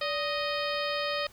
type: harmonic tone with a mistuned harmonic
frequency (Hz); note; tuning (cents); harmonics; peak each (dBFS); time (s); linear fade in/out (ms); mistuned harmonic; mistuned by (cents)
622.3; D#5; 0; 1 / 2 / 3 / 4 / 5 / 6 / 7 / 8; -32 / -35 / -37 / -38 / -39 / -40 / -40 / -41; 0.01-1.27; 5; 1; -120
effects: pink hiss -56 dBFS RMS until 1.32 s